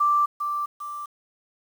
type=tone with echo; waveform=sine; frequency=1174.7 Hz; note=D6; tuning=in tune; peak=-17 dBFS; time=0-0.26 s; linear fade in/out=10 ms; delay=400 ms; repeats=2; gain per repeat=-7 dB; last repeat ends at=1.06 s; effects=8-bit